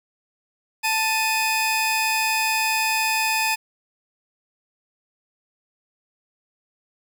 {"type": "tone pair together", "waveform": "sawtooth", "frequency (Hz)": [883.9, 2500], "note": ["A5", "D#7"], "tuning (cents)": [8, 8], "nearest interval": "octave + tritone", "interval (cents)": 1800, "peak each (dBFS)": -19, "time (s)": [0.83, 3.56], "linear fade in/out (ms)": 20, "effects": ["8-bit"]}